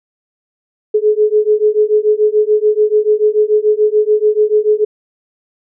sine beating tone pair, 421.8 / 428.7 Hz, G#4 / A4, +27 / -45 cents, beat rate 6.9 Hz, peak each -12 dBFS, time 0.94-4.85 s, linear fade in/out 10 ms, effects none

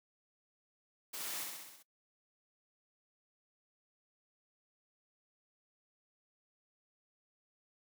white noise with echo, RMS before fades -43 dBFS, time 1.13-1.44 s, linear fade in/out 10 ms, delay 65 ms, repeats 6, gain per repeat -3 dB, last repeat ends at 1.83 s, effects noise-tail reverb RT60 0.1 s tail -20 dB re dry + high-pass 200 Hz 12 dB/octave

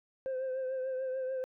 sine tone with vibrato, 521 Hz, C5, 7 cents flat, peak -30 dBFS, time 0.26-1.44 s, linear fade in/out 0 ms, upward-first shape triangle, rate 6.8 Hz, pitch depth 41 cents each way, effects tanh soft clip ceiling -31 dBFS

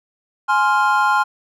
triangle chord, F minor, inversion first, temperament just, 838.1 / 1047.7 / 1396.9 Hz, Ab5 / C6 / F6, +16 / +2 / 0 cents, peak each -16 dBFS, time 0.48-1.24 s, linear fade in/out 20 ms, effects none

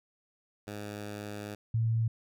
10% pulse / sine tone pair in turn, 103.83 / 113.42 Hz, G#2 / A#2, 0 / -47 cents, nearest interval major second, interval 153 cents, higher second, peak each -30 / -25 dBFS, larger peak second, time 0.67-1.55 / 1.74-2.08 s, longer first, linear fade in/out 5 ms, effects none

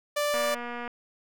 sawtooth tone, 587.3 Hz, D5, in tune, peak -21 dBFS, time 0.16-0.55 s, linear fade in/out 10 ms
click train, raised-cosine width 0.5 ms, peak -22 dBFS, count 130, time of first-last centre 0.34-0.877 s, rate 240 Hz
effects none

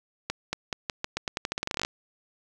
accelerating click train, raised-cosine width 0.2 ms, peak -11 dBFS, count 20, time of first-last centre 0.3-1.849 s, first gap 230 ms, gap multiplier 0.86, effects none

